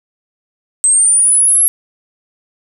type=linear sweep; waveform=sine; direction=up; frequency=8160 to 11290 Hz; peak=-7 dBFS; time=0.84-1.68 s; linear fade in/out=0 ms; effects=none